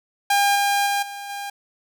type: tone with level steps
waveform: sawtooth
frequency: 805 Hz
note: G5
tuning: 46 cents sharp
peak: -12 / -14 / -16 / -28 / -25 dBFS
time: 0.3-1.5 s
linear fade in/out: 5 ms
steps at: 0.55 / 0.86 / 1.02 / 1.29 s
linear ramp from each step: 10 ms
effects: none